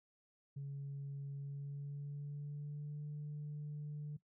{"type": "tone with pitch glide", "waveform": "sine", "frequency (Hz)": [140, 148.32], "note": ["C#3", "D3"], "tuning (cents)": [18, 17], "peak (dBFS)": -40, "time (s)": [0.56, 4.17], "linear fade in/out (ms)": 10, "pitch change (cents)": 99, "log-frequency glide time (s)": [1.35, 3.05], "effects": ["noise-tail reverb RT60 0.1 s tail -17 dB re dry", "tanh soft clip ceiling -39 dBFS"]}